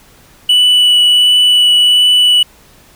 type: tone with vibrato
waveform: triangle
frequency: 2960 Hz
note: F#7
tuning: in tune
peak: -4 dBFS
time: 0.49-2.43 s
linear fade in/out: 5 ms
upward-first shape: triangle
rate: 1.4 Hz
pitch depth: 9 cents each way
effects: pink hiss -44 dBFS RMS until 2.95 s